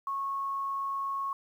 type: tone with quantisation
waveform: sine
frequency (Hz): 1098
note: C#6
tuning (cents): -17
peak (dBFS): -30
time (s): 0.07-1.33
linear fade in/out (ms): 2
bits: 10
effects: none